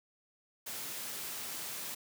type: high-pass noise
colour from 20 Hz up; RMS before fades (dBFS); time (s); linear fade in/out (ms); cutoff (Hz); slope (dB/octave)
white; -41; 0.66-1.95; 10; 100; 24
effects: none